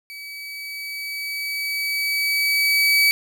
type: tone with level ramp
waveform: 30% pulse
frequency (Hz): 2283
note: D7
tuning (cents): -50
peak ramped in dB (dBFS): -32 to -11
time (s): 0.1-3.11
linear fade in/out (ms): 0
effects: none